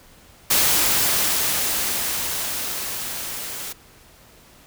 white noise with level ramp, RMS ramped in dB -17 to -32 dBFS, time 0.5-3.73 s, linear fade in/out 10 ms, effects pink hiss -50 dBFS RMS until 4.66 s

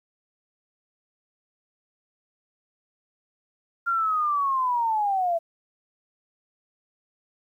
sine linear sweep, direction down, 1396.9 to 657 Hz, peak -21 dBFS, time 3.86-5.39 s, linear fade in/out 20 ms, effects 10-bit

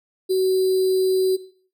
sine tone with sample-and-hold, 375.4 Hz, F#4, 25 cents sharp, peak -16 dBFS, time 0.29-1.37 s, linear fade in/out 20 ms, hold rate 4410 Hz, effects noise-tail reverb RT60 0.5 s tail -17 dB re dry

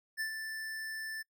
square tone with ADSR envelope, 1763 Hz, A6, 3 cents sharp, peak -33 dBFS, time 0.17-1.23 s, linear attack 34 ms, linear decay 98 ms, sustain -6 dB, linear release 18 ms, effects noise-tail reverb RT60 0.1 s tail -24 dB re dry

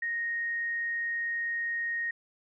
sine tone, 1864.7 Hz, A#6, in tune, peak -29 dBFS, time 0.02-2.11 s, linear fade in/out 5 ms, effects none

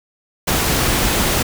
pink noise, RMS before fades -17 dBFS, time 0.47-1.43 s, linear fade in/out 10 ms, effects none

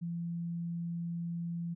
sine tone, 170 Hz, F3, 46 cents flat, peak -34 dBFS, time 0.01-1.75 s, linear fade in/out 20 ms, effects none

